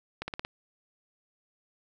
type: accelerating click train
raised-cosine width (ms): 0.3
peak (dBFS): -18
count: 5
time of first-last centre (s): 0.22-0.449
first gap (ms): 60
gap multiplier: 0.97
effects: none